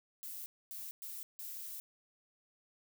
violet noise bursts at uneven times, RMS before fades -45 dBFS, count 4, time 0.23-0.46 / 0.71-0.91 / 1.02-1.23 / 1.39-1.8 s, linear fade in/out 0 ms, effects none

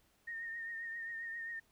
sine tone with vibrato, 1839 Hz, A#6, 24 cents flat, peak -40 dBFS, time 0.27-1.6 s, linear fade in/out 10 ms, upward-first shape triangle, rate 7.5 Hz, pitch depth 42 cents each way, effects pink hiss -72 dBFS RMS until 1.71 s

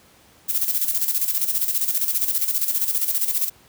violet noise with tremolo, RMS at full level -20 dBFS, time 0.48-3.5 s, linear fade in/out 20 ms, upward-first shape square, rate 15 Hz, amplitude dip 60%, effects pink hiss -53 dBFS RMS until 3.68 s + high-pass 60 Hz 12 dB/octave

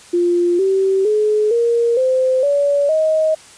sine tone with pitch steps, 349.2 / 385.2 / 425 / 468.8 / 517.2 / 570.6 / 629.4 Hz, F4 / G4 / G#4 / A#4 / C5 / C#5 / D#5, 0 / -30 / +40 / +10 / -20 / +50 / +20 cents, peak -12 dBFS, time 0.13-3.35 s, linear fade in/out 10 ms, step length 460 ms, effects white hiss -42 dBFS RMS until 3.57 s + resampled to 22050 Hz

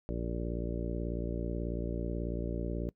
harmonic tone, 58.27 Hz, A#1, in tune, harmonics 1 / 2 / 3 / 4 / 5 / 6 / 7 / 8 / 10, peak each -36 / -42 / -40 / -44 / -42 / -42 / -45 / -45 / -45 dBFS, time 0.09-2.89 s, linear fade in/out 0 ms, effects noise-tail reverb RT60 0.1 s tail -22 dB re dry

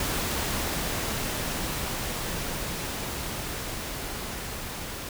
pink noise with level ramp, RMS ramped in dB -28 to -36 dBFS, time 0-5.09 s, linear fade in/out 2 ms, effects none

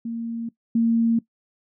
sine tone pair in turn, 230.8 / 229.7 Hz, A#3 / A#3, -17 / -25 cents, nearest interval unison, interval 8 cents, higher first, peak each -26 / -16 dBFS, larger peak second, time 0.05-0.49 / 0.75-1.19 s, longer neither, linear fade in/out 5 ms, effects noise-tail reverb RT60 0.1 s tail -19 dB re dry

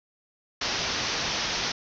white low-pass noise, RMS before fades -29 dBFS, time 0.61-1.72 s, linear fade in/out 5 ms, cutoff 6100 Hz, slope 96 dB/octave, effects none

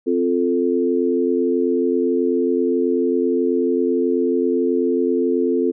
sine chord, F major, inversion second, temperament equal, 261.6 / 349.2 / 440 Hz, C4 / F4 / A4, 0 / 0 / 0 cents, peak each -20 dBFS, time 0.06-5.72 s, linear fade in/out 20 ms, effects none

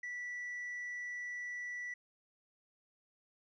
sine tone with tanh clipping, 1960 Hz, B6, 14 cents flat, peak -40 dBFS, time 0.03-1.94 s, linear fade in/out 5 ms, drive 1 dB, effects none

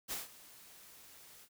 white noise with ADSR envelope, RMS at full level -38 dBFS, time 0.08-1.49 s, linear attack 35 ms, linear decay 160 ms, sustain -19 dB, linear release 66 ms, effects none

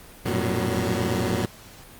15% pulse tone cluster, 90.2 / 111.1 / 120.3 / 187.8 Hz, F#2 / A2 / B2 / F#3, -44 / +17 / -45 / +26 cents, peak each -22 dBFS, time 0.25-1.46 s, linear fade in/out 10 ms, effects pink hiss -46 dBFS RMS until 1.99 s + Opus 32 kbps

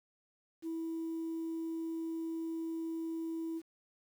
sine tone, 327.1 Hz, E4, 13 cents flat, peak -34 dBFS, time 0.62-3.62 s, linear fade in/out 50 ms, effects tanh soft clip ceiling -33 dBFS + 10-bit

